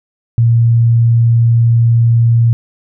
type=tone; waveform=sine; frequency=116.54 Hz; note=A#2; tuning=in tune; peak=-6 dBFS; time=0.38-2.53 s; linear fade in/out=0 ms; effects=none